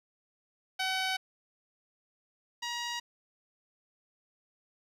10% pulse tone pair in turn, 756 / 952.5 Hz, F#5 / A#5, +37 / +37 cents, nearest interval major third, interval 400 cents, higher second, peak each -21 / -25 dBFS, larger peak first, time 0.79-1.17 / 2.62-3 s, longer neither, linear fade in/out 10 ms, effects low-pass 8000 Hz 12 dB/octave + 10-bit

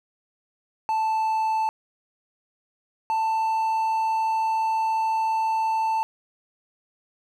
triangle tone pair in turn, 880 / 887.1 Hz, A5 / A5, 0 / +14 cents, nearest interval unison, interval 14 cents, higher second, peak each -19 / -19 dBFS, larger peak neither, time 0.89-1.69 / 3.1-6.03 s, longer second, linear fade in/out 0 ms, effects none

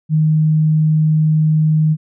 sine tone, 155.56 Hz, D#3, in tune, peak -10 dBFS, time 0.09-1.97 s, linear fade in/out 50 ms, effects none

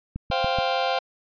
click train, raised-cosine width 5 ms, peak -18 dBFS, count 4, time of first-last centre 0.16-0.587 s, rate 7.03 Hz
sawtooth chord, C suspended fourth, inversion none, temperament just, 523.3 / 697.7 / 784.9 Hz, C5 / F5 / G5, 0 / -2 / +2 cents, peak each -22 dBFS, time 0.31-0.99 s, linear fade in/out 5 ms
effects resampled to 11025 Hz

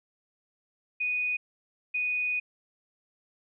sine tone pair in turn, 2480 / 2480 Hz, D#7 / D#7, -6 / -6 cents, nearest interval unison, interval 0 cents, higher neither, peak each -26 dBFS, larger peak neither, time 1-1.37 / 1.94-2.4 s, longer second, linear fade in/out 10 ms, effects none

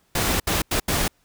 pink noise bursts at uneven times, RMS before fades -22 dBFS, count 4, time 0.15-0.4 / 0.47-0.62 / 0.71-0.8 / 0.88-1.08 s, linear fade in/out 5 ms, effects pink hiss -64 dBFS RMS until 1.24 s

